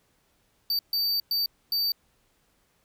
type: tone bursts at uneven times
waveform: square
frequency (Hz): 4616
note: D8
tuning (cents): -31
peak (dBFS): -24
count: 4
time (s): 0.7-0.79 / 0.93-1.2 / 1.31-1.46 / 1.72-1.92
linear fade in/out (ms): 2
effects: pink hiss -68 dBFS RMS until 2.84 s